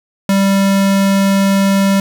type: tone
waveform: square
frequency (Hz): 196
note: G3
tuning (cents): 0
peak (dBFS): -10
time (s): 0.29-2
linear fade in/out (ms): 2
effects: 7-bit